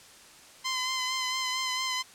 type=tone with vibrato; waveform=10% pulse; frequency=1029 Hz; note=C6; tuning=29 cents flat; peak=-20 dBFS; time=0.64-2.03 s; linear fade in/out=20 ms; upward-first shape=sine; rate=4.4 Hz; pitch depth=27 cents each way; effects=white hiss -52 dBFS RMS until 2.14 s + low-pass 9000 Hz 12 dB/octave